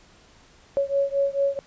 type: beating tone pair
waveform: sine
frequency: 554.4 / 558.9 Hz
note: C#5 / C#5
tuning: 0 / +14 cents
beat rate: 4.5 Hz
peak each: -23 / -24 dBFS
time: 0.77-1.59 s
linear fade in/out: 0 ms
effects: pink hiss -54 dBFS RMS until 1.66 s + resampled to 16000 Hz